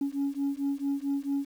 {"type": "beating tone pair", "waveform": "sine", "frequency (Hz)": [277.2, 281.7], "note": ["C#4", "C#4"], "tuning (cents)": [0, 28], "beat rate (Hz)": 4.5, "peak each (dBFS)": -29, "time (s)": [0.01, 1.45], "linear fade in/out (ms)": 5, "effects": ["tanh soft clip ceiling -23 dBFS", "9-bit"]}